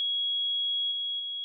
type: tone with level steps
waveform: sine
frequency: 3322 Hz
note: G#7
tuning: in tune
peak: -26 / -29 / -32 dBFS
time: 0-1.44 s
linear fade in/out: 0 ms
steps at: 0.91 / 1.19 s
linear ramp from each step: 10 ms
effects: none